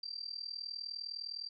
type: tone with amplitude modulation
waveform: sine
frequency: 4699 Hz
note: D8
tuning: in tune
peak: -36 dBFS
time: 0.03-1.49 s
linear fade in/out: 5 ms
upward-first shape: sine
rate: 39.8 Hz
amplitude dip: 90%
effects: none